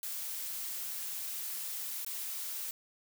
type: noise with dropouts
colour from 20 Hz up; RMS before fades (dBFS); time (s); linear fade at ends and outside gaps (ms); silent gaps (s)
blue; -39; 0.03-2.71; 1; 2.048-2.064
effects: none

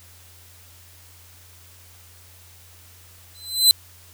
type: tone with exponential growth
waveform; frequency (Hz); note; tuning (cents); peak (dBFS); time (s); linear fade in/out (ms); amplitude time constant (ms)
sawtooth; 4045; B7; +41; -5; 3.35-3.71; 0; 78
effects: added 88 Hz sine -50 dBFS peak until 4.13 s + white hiss -50 dBFS RMS until 4.13 s

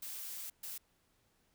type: noise bursts at uneven times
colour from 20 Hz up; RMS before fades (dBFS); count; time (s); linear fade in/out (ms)
blue; -44; 2; 0.02-0.5 / 0.63-0.78; 5
effects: pink hiss -74 dBFS RMS until 1.54 s

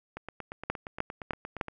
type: two click trains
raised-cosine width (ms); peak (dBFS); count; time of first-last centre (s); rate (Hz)
0.5; -23 / -13; 14 / 4; 0.17-1.683 / 0.7-1.612; 8.59 / 3.29
effects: none

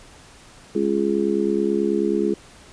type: harmonic tone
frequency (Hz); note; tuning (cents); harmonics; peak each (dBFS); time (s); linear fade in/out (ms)
69.3; C#2; 0; 3 / 4 / 5 / 6; -24 / -27 / -22 / -23; 0.75-2.34; 5
effects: pink hiss -47 dBFS RMS until 2.72 s + resampled to 22050 Hz

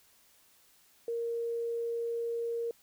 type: tone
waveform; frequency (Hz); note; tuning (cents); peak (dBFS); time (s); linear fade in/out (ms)
sine; 466.2; A#4; 0; -31; 1.08-2.71; 2
effects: white hiss -64 dBFS RMS until 2.82 s

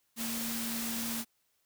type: tone in noise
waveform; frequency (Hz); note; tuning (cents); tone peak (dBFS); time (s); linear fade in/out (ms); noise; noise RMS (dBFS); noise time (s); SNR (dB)
sine; 230; A#3; -23; -37; 0.16-1.25; 50; white; -37; 0.16-1.25; -3
effects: white hiss -75 dBFS RMS until 1.65 s

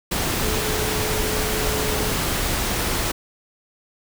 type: tone in noise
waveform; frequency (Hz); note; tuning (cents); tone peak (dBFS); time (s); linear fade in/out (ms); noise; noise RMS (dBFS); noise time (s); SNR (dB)
sine; 429.5; A4; -42; -28; 0.42-2.13; 10; pink; -23; 0.11-3.12; -8
effects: none

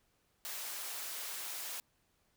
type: high-pass noise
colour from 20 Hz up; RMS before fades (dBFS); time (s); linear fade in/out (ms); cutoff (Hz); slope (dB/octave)
white; -42; 0.45-1.8; 0; 540; 12
effects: pink hiss -75 dBFS RMS until 2.36 s

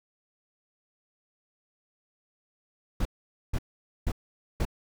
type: noise bursts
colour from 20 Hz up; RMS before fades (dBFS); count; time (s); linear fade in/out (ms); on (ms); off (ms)
brown; -26; 4; 3-4.652; 5; 53; 480
effects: none

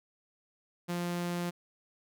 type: tone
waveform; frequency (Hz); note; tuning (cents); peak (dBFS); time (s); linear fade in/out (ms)
sawtooth; 174.61; F3; 0; -28; 0.88-1.51; 20
effects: none

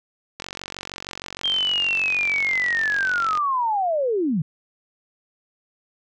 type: click train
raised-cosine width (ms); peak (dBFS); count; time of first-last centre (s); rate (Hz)
0.2; -14; 139; 0.4-3.374; 46.4
type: linear sweep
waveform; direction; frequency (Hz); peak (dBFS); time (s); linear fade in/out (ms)
sine; down; 3207 to 138.59; -19; 1.44-4.42; 5
effects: none

